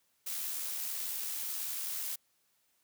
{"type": "noise with amplitude modulation", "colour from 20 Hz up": "blue", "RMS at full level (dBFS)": -36, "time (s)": [0.26, 2.16], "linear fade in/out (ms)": 10, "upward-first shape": "sine", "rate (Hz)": 78.3, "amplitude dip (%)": 30, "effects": ["white hiss -74 dBFS RMS until 2.83 s", "high-pass 60 Hz 12 dB/octave"]}